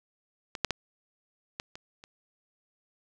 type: clicks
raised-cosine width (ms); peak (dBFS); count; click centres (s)
0.2; -18 / -7 / -11 / -17 / -25 / -30; 6; 0.552 / 0.647 / 0.707 / 1.599 / 1.755 / 2.039
effects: none